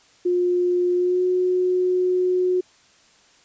sine tone with pitch glide, 356.4 to 364.7 Hz, F4 to F#4, +35 to -25 cents, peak -17 dBFS, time 0.25-2.61 s, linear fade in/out 10 ms, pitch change +40 cents, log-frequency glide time 0.95-1.23 s, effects white hiss -55 dBFS RMS until 3.44 s + resampled to 16000 Hz

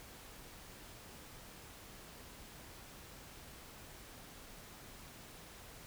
silence, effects pink hiss -54 dBFS RMS until 5.86 s

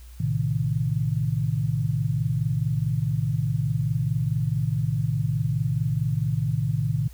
sine chord, A diminished, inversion none, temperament equal with one note detuned, 111.41 / 130.81 / 155.56 Hz, A2 / C3 / Eb3, +22 / 0 / 0 cents, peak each -26 dBFS, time 0.2-7.08 s, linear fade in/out 5 ms, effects added 60 Hz sine -41 dBFS peak until 7.13 s + white hiss -55 dBFS RMS until 7.13 s

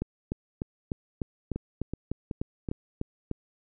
two click trains, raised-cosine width 3 ms, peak -19 / -17 dBFS, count 4 / 12, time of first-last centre 1.56-2.688 / 0.02-3.313 s, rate 2.66 / 3.34 Hz, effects none

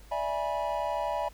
triangle chord, E dominant seventh, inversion third, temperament equal with one note detuned, 587.3 / 659.3 / 830.6 / 972.5 Hz, D5 / E5 / G#5 / B5, 0 / 0 / 0 / -27 cents, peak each -32 dBFS, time 0.11-1.29 s, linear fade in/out 10 ms, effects added 50 Hz sine -49 dBFS peak until 1.33 s + pink hiss -57 dBFS RMS until 1.33 s

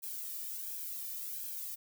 violet noise with flanger, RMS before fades -41 dBFS, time 0.02-1.76 s, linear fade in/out 20 ms, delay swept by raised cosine 1.2 to 1.7 ms, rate 1.4 Hz, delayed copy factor +0.8, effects none

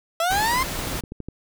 30% pulse linear sweep, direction up, 650 to 1062 Hz, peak -17 dBFS, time 0.2-0.63 s, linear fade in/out 2 ms
pink noise, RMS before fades -29 dBFS, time 0.3-1.01 s, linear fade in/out 10 ms
click train, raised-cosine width 3 ms, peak -20 dBFS, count 7, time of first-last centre 0.79-1.286 s, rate 12.1 Hz
effects none

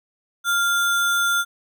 sine tone with sample-and-hold, 1396.9 Hz, F6, in tune, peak -17 dBFS, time 0.44-1.45 s, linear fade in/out 50 ms, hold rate 4900 Hz, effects none

